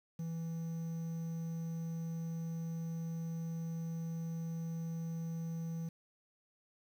triangle tone with quantisation, 164.81 Hz, E3, in tune, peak -35 dBFS, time 0.19-5.89 s, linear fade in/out 5 ms, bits 10, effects none

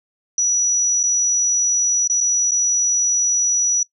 sine tone with dropouts, 5870 Hz, F#8, 15 cents flat, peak -15 dBFS, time 0.38-3.83 s, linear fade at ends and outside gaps 2 ms, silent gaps 1.031-1.036 / 2.075-2.098 / 2.205-2.209 / 2.51-2.517 s, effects noise-tail reverb RT60 0.1 s tail -20 dB re dry

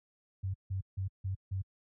sine tone bursts, 95.5 Hz, G2, 45 cents flat, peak -31 dBFS, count 5, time 0.43-1.62 s, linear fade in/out 10 ms, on 110 ms, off 160 ms, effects high-pass 60 Hz 12 dB/octave

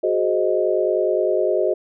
sine chord, Ab dominant seventh, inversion third, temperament equal with one note detuned, 370 / 419.9 / 523.3 / 622.3 Hz, Gb4 / Ab4 / C5 / Eb5, 0 / +19 / 0 / 0 cents, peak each -21 / -23 / -24 / -21 dBFS, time 0.03-1.74 s, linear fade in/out 10 ms, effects none

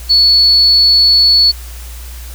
sine tone, 4420 Hz, C#8, 6 cents flat, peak -5 dBFS, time 0.09-1.52 s, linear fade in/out 20 ms, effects added 60 Hz sine -26 dBFS peak until 2.34 s + white hiss -35 dBFS RMS until 2.34 s

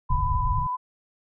sine tone with vibrato, 1000 Hz, B5, 21 cents sharp, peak -25 dBFS, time 0.09-0.77 s, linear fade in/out 20 ms, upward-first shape sine, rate 11 Hz, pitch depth 18 cents each way
pink low-pass noise, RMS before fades -25 dBFS, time 0.1-0.67 s, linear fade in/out 5 ms, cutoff 140 Hz, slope 48 dB/octave
effects none

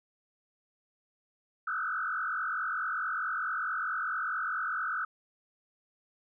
sine tone with frequency modulation, 1396.9 Hz, F6, in tune, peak -30 dBFS, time 1.67-5.05 s, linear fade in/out 5 ms, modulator 44.6 Hz, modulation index 3.3, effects none

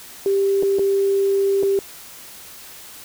sine tone with dropouts, 393.6 Hz, G4, 7 cents sharp, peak -15 dBFS, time 0.26-1.79 s, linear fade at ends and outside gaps 1 ms, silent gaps 0.626-0.632 / 0.786-0.793 / 1.628-1.633 s, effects white hiss -40 dBFS RMS until 3.04 s

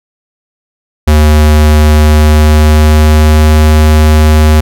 square tone with pitch glide, 76 to 77.06 Hz, D#2 to D#2, -40 to -16 cents, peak -3 dBFS, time 1.07-4.61 s, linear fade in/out 10 ms, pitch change +24 cents, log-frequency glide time 1.92-3.55 s, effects none

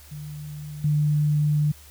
sine tone with level steps, 149.2 Hz, D3, 28 cents sharp, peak -33 / -18 dBFS, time 0.11-1.72 s, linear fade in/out 10 ms, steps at 0.84 s, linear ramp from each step 5 ms, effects added 73 Hz sine -48 dBFS peak until 1.9 s + white hiss -50 dBFS RMS until 1.9 s

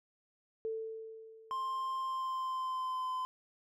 sine tone with exponential decay, 444.5 Hz, A4, 18 cents sharp, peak -33 dBFS, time 0.65-2.17 s, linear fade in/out 0 ms, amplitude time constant 330 ms
triangle tone with pitch glide, 1053 to 1024.8 Hz, C6 to C6, +11 to -36 cents, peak -32 dBFS, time 1.51-3.25 s, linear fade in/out 0 ms, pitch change -47 cents, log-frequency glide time 2.01-3.12 s
effects none

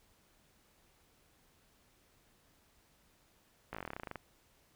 slowing click train, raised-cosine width 0.5 ms, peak -26 dBFS, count 16, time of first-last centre 3.73-4.157 s, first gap 17 ms, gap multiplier 1.07, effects pink hiss -69 dBFS RMS until 4.75 s

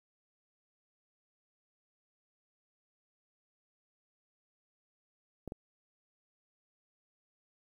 clicks, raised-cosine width 2 ms, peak -27 dBFS, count 2, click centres 5.477 / 5.521 s, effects 10-bit

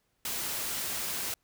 white noise, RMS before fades -34 dBFS, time 0.25-1.34 s, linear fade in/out 2 ms, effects pink hiss -75 dBFS RMS until 1.43 s

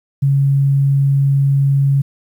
sine tone, 138.59 Hz, C#3, in tune, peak -10 dBFS, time 0.22-2.02 s, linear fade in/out 10 ms, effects 8-bit

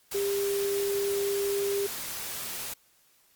sine tone in noise, 400 Hz, G4, 35 cents sharp, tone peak -26 dBFS, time 0.14-1.87 s, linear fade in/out 10 ms, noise white, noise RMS -36 dBFS, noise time 0.11-2.74 s, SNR +7 dB, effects white hiss -64 dBFS RMS until 3.35 s + Opus 48 kbps

